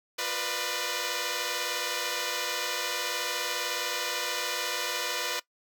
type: tone cluster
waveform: 5% pulse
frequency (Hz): 351.7 / 478.2 / 497.7 / 600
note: F4 / A#4 / B4 / D5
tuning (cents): +12 / +44 / +13 / +37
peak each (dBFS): -27 / -26 / -21 / -23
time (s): 0.18-5.4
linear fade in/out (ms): 10
effects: noise-tail reverb RT60 0.1 s tail -19 dB re dry